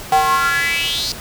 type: tone with high-pass filter sweep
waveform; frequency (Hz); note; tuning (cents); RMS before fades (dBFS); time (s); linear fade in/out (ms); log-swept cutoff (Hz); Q
square; 153.4; D#3; -24; -17; 0.12-1.12; 2; 720 to 4800; 6
effects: pink hiss -32 dBFS RMS until 1.2 s